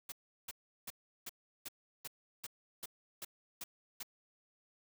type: noise bursts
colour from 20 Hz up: white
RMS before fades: -44 dBFS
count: 11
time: 0.09-4.031 s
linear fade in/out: 5 ms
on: 31 ms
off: 360 ms
effects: none